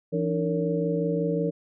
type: tone cluster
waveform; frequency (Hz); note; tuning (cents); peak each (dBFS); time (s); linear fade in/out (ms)
sine; 168.2 / 288.3 / 313.8 / 460 / 560; E3 / D4 / D#4 / A#4 / C#5; +35 / -32 / +15 / -23 / +18; -27 / -32 / -34 / -27 / -32; 0.12-1.51; 20
effects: none